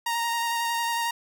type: tone with vibrato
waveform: sawtooth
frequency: 932.3 Hz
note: A#5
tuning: in tune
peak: -21 dBFS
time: 0.06-1.11 s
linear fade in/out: 5 ms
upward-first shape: square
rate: 11 Hz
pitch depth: 12 cents each way
effects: none